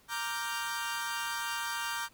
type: chord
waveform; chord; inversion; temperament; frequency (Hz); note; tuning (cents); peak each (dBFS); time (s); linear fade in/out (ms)
sawtooth; G minor seventh; first; equal; 932.3 / 1174.7 / 1396.9 / 1568; Bb5 / D6 / F6 / G6; 0 / 0 / 0 / 0; -34 / -36 / -38 / -34; 0.08-2.09; 50
effects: pink hiss -63 dBFS RMS until 2.13 s